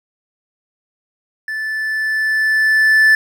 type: tone with level ramp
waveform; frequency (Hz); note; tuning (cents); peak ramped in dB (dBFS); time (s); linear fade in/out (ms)
triangle; 1752; A6; -8; -19 to -5; 1.48-3.15; 2
effects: none